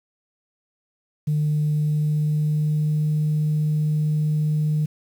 sine tone with pitch glide, 150.7 to 152.54 Hz, D3 to D#3, +45 to -34 cents, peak -17 dBFS, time 1.27-4.86 s, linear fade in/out 10 ms, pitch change +21 cents, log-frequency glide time 1.68-3.1 s, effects tanh soft clip ceiling -15 dBFS + 8-bit

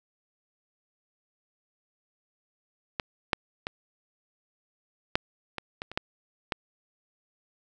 clicks, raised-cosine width 0.3 ms, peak -12 / -6 / -15 / -6 / -17 / -18 / -24 / -10 / -11 dBFS, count 9, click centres 2.998 / 3.332 / 3.669 / 5.155 / 5.583 / 5.819 / 5.916 / 5.975 / 6.522 s, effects none

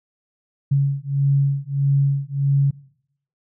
sine beating tone pair, 138.59 / 140.19 Hz, C#3 / C#3, 0 / +20 cents, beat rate 1.6 Hz, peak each -19 dBFS, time 0.71-2.71 s, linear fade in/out 10 ms, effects noise-tail reverb RT60 0.7 s tail -21 dB re dry

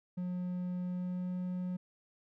triangle tone with pitch glide, 180 to 181.25 Hz, F#3 to F#3, -47 to -35 cents, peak -32 dBFS, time 0.17-1.77 s, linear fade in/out 10 ms, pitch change +12 cents, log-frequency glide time 0.84-1.34 s, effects none

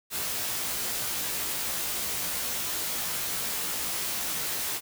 white noise with comb filter, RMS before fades -31 dBFS, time 0.1-4.81 s, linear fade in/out 50 ms, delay 17 ms, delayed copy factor +0.8, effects none

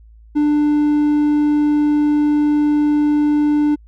triangle tone, 296.5 Hz, D4, 17 cents sharp, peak -10 dBFS, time 0.35-3.76 s, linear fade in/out 20 ms, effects added 55 Hz sine -41 dBFS peak until 3.87 s

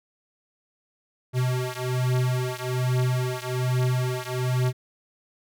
square beating tone pair, 125.9 / 127.1 Hz, B2 / C3, +34 / -50 cents, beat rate 1.2 Hz, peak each -26 / -27 dBFS, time 1.33-4.73 s, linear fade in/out 50 ms, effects none

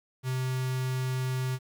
square tone with notch filter, 129.2 Hz, C3, 21 cents flat, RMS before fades -30 dBFS, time 0.23-1.59 s, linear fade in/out 50 ms, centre 560 Hz, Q 1.1, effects 10-bit

